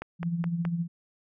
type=click train; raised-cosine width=0.5 ms; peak=-20 dBFS; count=4; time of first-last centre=0.02-0.652 s; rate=4.75 Hz
type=tone with tremolo; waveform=sine; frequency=170 Hz; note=F3; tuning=46 cents flat; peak=-24 dBFS; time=0.19-0.88 s; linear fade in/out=50 ms; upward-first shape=sine; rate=15 Hz; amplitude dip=55%
effects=none